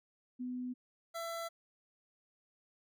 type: tone pair in turn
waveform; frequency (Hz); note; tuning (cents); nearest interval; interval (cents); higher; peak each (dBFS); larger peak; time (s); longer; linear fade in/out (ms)
sine / 25% pulse; 250 / 669.5; B3 / E5; +21 / +27; octave + perfect fourth; 1706; second; -37 / -35; second; 0.39-0.74 / 1.14-1.49; neither; 20
effects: none